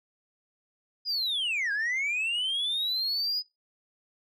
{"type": "linear two-way sweep", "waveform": "sine", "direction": "down then up", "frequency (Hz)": [5010, 1600, 5010], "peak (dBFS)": -24, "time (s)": [1.05, 3.43], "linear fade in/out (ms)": 50, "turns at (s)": 1.72, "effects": ["noise-tail reverb RT60 0.2 s tail -22 dB re dry", "tanh soft clip ceiling -25 dBFS"]}